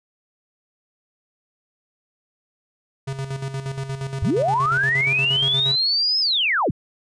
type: tone with tremolo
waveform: square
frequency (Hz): 135.4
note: C#3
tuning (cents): -40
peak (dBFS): -25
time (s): 3.07-5.76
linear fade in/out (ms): 10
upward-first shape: square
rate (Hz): 8.5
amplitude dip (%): 60
type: linear two-way sweep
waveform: sine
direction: up then down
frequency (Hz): 61.74 to 5210 to 61.74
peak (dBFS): -17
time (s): 4.22-6.71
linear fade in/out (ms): 5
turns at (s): 6.2
effects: resampled to 22050 Hz